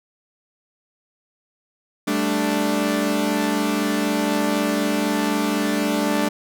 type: chord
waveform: sawtooth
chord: G suspended second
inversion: none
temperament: equal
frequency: 196 / 220 / 293.7 Hz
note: G3 / A3 / D4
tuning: 0 / 0 / 0 cents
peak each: -22 / -20 / -18 dBFS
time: 2.07-6.29 s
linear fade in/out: 10 ms
effects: none